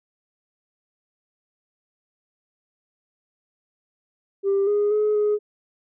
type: tone with pitch steps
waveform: sine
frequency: 394.8 / 412.8 / 423.5 / 418.6 Hz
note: G4 / G#4 / G#4 / G#4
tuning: +12 / -10 / +34 / +14 cents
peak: -16 dBFS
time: 4.43-5.39 s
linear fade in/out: 50 ms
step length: 240 ms
effects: tanh soft clip ceiling -15 dBFS